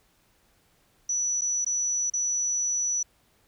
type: tone with dropouts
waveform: sine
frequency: 5920 Hz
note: F#8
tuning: in tune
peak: -24 dBFS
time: 1.09-3.03 s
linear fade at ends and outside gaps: 5 ms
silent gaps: 1.411-1.417 / 1.647-1.663 / 2.1-2.136 s
effects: pink hiss -65 dBFS RMS until 3.47 s